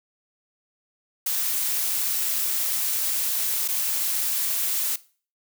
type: noise with dropouts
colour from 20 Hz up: blue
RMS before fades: -25 dBFS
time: 1.26-4.96 s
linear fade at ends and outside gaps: 5 ms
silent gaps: 3.679-3.685 s
effects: noise-tail reverb RT60 0.4 s tail -19 dB re dry